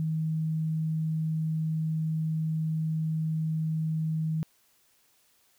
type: tone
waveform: sine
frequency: 158.5 Hz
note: D#3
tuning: 32 cents sharp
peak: -26 dBFS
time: 0-4.43 s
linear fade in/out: 0 ms
effects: white hiss -66 dBFS RMS until 5.58 s